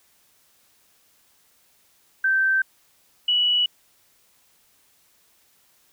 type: tone pair in turn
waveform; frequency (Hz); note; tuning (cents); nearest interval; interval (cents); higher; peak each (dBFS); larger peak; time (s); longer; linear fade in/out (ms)
sine; 1555 / 2942; G6 / F#7; -14 / -11; major seventh; 1103; second; -17; neither; 2.24-2.62 / 3.28-3.66; neither; 5
effects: white hiss -61 dBFS RMS until 5.92 s